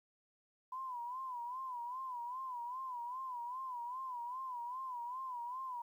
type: tone with vibrato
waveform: sine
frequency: 1000 Hz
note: B5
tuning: 21 cents sharp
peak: -40 dBFS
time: 0.72-5.82 s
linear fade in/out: 5 ms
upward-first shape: sine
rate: 2.5 Hz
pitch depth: 100 cents each way
effects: 12-bit